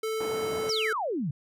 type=tone with pitch glide; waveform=square; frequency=440 to 437.5 Hz; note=A4 to A4; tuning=0 to -10 cents; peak=-29 dBFS; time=0.03-0.93 s; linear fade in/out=5 ms; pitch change=-10 cents; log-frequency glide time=0.33-0.8 s
type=band-pass noise; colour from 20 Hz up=white; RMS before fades=-38 dBFS; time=0.2-0.7 s; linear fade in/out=5 ms; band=100 to 750 Hz; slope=12 dB/octave
type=exponential sweep; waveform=sine; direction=down; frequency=6000 to 129.9 Hz; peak=-27 dBFS; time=0.69-1.31 s; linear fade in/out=5 ms
effects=none